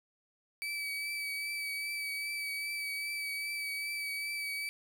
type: tone with vibrato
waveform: 35% pulse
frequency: 2294 Hz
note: D7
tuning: 41 cents flat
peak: -33 dBFS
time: 0.62-4.69 s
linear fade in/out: 0 ms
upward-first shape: triangle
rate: 2.5 Hz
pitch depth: 25 cents each way
effects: none